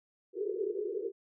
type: band-pass noise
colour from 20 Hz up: pink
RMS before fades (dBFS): -35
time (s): 0.33-1.12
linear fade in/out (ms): 50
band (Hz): 370 to 450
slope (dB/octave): 96
effects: none